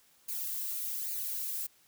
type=noise with flanger; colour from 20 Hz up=violet; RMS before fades=-36 dBFS; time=0.28-1.67 s; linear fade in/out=10 ms; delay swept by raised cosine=0.44 to 2.54 ms; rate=1.2 Hz; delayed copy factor=+0.65; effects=white hiss -65 dBFS RMS until 1.87 s